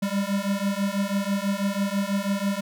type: beating tone pair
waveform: square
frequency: 196 / 202.1 Hz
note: G3 / G#3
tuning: 0 / -47 cents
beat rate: 6.1 Hz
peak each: -27 dBFS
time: 0.02-2.61 s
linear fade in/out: 10 ms
effects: none